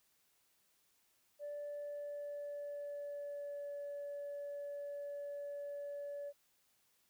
sine tone with pitch glide, 583 to 573.3 Hz, D5 to D5, -13 to -42 cents, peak -40 dBFS, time 1.39-6.33 s, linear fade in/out 50 ms, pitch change -29 cents, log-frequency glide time 1.55-3.75 s, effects tanh soft clip ceiling -39 dBFS + white hiss -75 dBFS RMS until 7.09 s

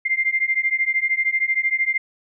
sine beating tone pair, 2093 / 2106 Hz, C7 / C7, 0 / +11 cents, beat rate 13 Hz, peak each -21 / -21 dBFS, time 0.05-1.98 s, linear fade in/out 10 ms, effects none

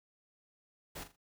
pink noise with echo, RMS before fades -44 dBFS, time 0.95-1.04 s, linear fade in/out 10 ms, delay 41 ms, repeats 3, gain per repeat -10 dB, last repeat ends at 1.163 s, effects none

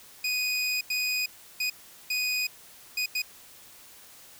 25% pulse tone bursts at uneven times, 2489 Hz, D#7, in tune, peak -22 dBFS, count 6, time 0.24-0.81 / 0.9-1.26 / 1.6-1.7 / 2.1-2.47 / 2.97-3.06 / 3.15-3.22 s, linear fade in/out 5 ms, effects white hiss -51 dBFS RMS until 4.39 s

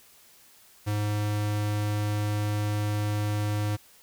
square tone, 104.6 Hz, G#2, 13 cents sharp, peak -26 dBFS, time 0.86-3.77 s, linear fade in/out 20 ms, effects white hiss -56 dBFS RMS until 4.02 s

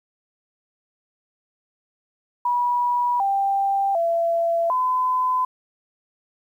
sine tone with pitch steps, 972 / 789 / 674 / 1014 Hz, B5 / G5 / E5 / B5, -28 / +11 / +38 / +45 cents, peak -18 dBFS, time 2.45-5.45 s, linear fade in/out 5 ms, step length 750 ms, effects 9-bit

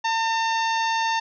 harmonic tone, 904 Hz, A5, 47 cents sharp, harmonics 1 / 2 / 3 / 4 / 5 / 6 / 7, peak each -22 / -28 / -32 / -34 / -36 / -38 / -39 dBFS, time 0.04-1.2 s, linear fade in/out 10 ms, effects none

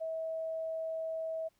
sine tone, 646 Hz, E5, 35 cents flat, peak -34 dBFS, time 0-1.49 s, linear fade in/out 20 ms, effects pink hiss -74 dBFS RMS until 1.59 s

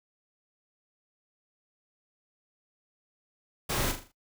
pink noise with echo, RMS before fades -30 dBFS, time 3.69-3.92 s, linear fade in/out 10 ms, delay 40 ms, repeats 5, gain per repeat -7 dB, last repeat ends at 4.12 s, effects noise-tail reverb RT60 0.1 s tail -18 dB re dry

